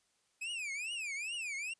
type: tone with vibrato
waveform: 45% pulse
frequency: 2500 Hz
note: D#7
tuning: 8 cents sharp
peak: -37 dBFS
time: 0.41-1.74 s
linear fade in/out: 10 ms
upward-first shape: triangle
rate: 2.4 Hz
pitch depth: 280 cents each way
effects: white hiss -75 dBFS RMS until 1.79 s + resampled to 22050 Hz